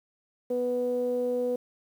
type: tone with low-pass filter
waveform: sawtooth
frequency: 246.9 Hz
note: B3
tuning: in tune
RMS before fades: -28 dBFS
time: 0.5-1.56 s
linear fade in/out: 5 ms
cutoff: 510 Hz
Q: 6.8
effects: 9-bit